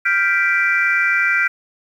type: chord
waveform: sine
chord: G dominant seventh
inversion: third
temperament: equal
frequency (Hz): 1396.9 / 1568 / 1975.5 / 2349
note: F6 / G6 / B6 / D7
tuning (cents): 0 / 0 / 0 / 0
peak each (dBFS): -19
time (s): 0.05-1.48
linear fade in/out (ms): 10
effects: tanh soft clip ceiling -4 dBFS + 8-bit